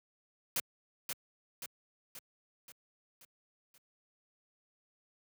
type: noise with echo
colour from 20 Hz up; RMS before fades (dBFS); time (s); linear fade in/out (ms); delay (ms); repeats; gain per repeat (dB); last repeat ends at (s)
white; -33; 0.56-0.6; 2; 530; 6; -5; 3.78
effects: high-pass 100 Hz 12 dB/octave